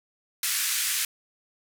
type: band-pass noise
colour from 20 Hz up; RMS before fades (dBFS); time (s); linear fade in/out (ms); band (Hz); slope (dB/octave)
white; -27; 0.43-1.05; 2; 1500 to 13000; 24
effects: none